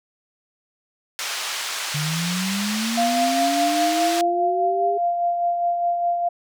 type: band-pass noise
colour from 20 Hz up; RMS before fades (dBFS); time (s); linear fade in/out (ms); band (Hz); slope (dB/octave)
white; -28; 1.19-4.21; 0; 800 to 5600; 12
type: linear sweep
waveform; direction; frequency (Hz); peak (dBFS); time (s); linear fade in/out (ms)
sine; up; 145.4 to 406.2; -23; 1.94-4.98; 10
type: tone with tremolo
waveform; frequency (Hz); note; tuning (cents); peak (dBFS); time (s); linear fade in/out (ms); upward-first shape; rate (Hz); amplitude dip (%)
sine; 695; F5; -9; -17; 2.97-6.29; 10; sine; 4.9; 40
effects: none